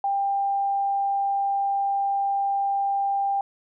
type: tone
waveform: sine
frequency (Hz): 794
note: G5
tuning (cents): +22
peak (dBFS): -21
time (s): 0.04-3.41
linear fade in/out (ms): 2
effects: none